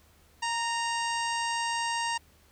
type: harmonic tone with a mistuned harmonic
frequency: 932.3 Hz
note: A#5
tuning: in tune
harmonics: 1 / 2 / 3 / 4 / 5 / 6 / 7 / 8 / 9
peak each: -30 / -35 / -36 / -45 / -41 / -41 / -45 / -47 / -42 dBFS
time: 0.42-2.18 s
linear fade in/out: 10 ms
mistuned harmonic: 2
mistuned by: -20 cents
effects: added 76 Hz sine -62 dBFS peak until 2.51 s + pink hiss -62 dBFS RMS until 2.51 s